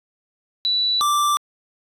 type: tone pair in turn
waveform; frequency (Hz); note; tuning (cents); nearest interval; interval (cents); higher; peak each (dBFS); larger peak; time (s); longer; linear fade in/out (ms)
sine / square; 3951 / 1174.6; B7 / D6; 0 / 0; octave + major sixth; 2100; first; -17; neither; 0.65-1.01 / 1.01-1.37; neither; 0
effects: resampled to 32000 Hz